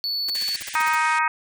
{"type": "tone", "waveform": "triangle", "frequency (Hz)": 4448, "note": "C#8", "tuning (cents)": 5, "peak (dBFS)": -22, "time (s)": [0.04, 0.56], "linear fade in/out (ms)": 0}
{"type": "noise bursts", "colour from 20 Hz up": "white", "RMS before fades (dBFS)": -33, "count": 11, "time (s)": [0.28, 0.952], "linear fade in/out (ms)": 5, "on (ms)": 22, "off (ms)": 43}
{"type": "band-pass noise", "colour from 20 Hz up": "pink", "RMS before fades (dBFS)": -36, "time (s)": [0.35, 1.19], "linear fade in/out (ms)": 5, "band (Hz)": [1600, 10000], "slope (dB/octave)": 96}
{"type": "harmonic tone", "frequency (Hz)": 313.4, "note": "D#4", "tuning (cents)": 13, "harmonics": [3, 4, 5, 6, 7, 8], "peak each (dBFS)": [-22, -24, -26, -28, -29, -30], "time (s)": [0.75, 1.28], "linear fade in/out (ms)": 2}
{"effects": []}